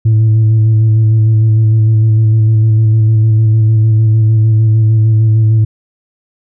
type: tone with vibrato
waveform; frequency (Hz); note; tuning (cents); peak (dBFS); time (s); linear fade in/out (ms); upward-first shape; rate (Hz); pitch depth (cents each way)
sine; 110; A2; 0; -3; 0.05-5.65; 10; square; 6.6; 20
effects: tanh soft clip ceiling -4 dBFS

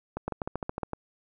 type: two click trains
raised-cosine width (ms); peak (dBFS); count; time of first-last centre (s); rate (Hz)
1; -16 / -18; 5 / 6; 0.28-0.832 / 0.17-0.933; 7.24 / 6.55
effects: none

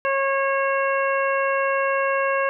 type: harmonic tone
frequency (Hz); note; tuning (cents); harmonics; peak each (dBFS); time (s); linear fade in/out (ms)
546; C#5; -26; 1 / 2 / 3 / 4 / 5; -22 / -24 / -26 / -32 / -31; 0.05-2.49; 0
effects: none

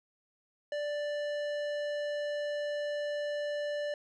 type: tone with tanh clipping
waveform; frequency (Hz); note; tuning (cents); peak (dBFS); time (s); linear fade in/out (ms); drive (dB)
sine; 587.3; D5; 0; -34; 0.72-3.94; 2; 15
effects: none

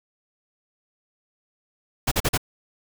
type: noise bursts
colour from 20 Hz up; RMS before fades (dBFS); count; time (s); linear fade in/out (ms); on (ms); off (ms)
pink; -21; 4; 2.07-2.377; 10; 46; 41
effects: none

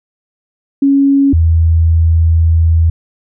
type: tone pair in turn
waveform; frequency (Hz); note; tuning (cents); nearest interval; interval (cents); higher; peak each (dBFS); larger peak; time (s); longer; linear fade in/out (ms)
sine; 277.2 / 82.03; C#4 / E2; 0 / -8; octave + major sixth; 2108; first; -6; neither; 0.82-1.33 / 1.33-2.9; second; 5
effects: none

